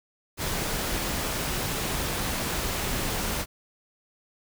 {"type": "noise", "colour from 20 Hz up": "pink", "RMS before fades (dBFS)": -29, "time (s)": [0.37, 3.46], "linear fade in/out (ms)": 50, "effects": []}